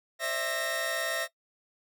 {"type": "tone cluster", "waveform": "sawtooth", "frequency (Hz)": [534, 604, 662, 1852], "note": ["C5", "D5", "E5", "A#6"], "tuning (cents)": [35, 48, 7, -12], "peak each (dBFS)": [-35, -37, -29, -29], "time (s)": [0.19, 1.28], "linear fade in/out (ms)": 50, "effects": ["noise-tail reverb RT60 0.1 s tail -19 dB re dry"]}